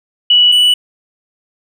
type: tone pair in turn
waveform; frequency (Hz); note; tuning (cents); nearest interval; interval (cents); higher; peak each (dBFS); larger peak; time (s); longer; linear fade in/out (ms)
sine / triangle; 2945 / 2957; F#7 / F#7; -9 / -2; unison; 7; second; -5; neither; 0.3-0.52 / 0.52-0.74; neither; 5
effects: none